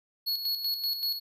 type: tone with tremolo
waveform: square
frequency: 4355 Hz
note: C#8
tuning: 31 cents flat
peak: -27 dBFS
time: 0.26-1.2 s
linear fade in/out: 20 ms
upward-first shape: square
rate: 5.2 Hz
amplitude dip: 55%
effects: none